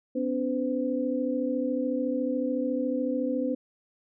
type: tone cluster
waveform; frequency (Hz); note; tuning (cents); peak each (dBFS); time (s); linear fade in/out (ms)
sine; 252.5 / 286.4 / 509; B3 / D4 / C5; +39 / -43 / -48; -29 / -30 / -30; 0.15-3.55; 10
effects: none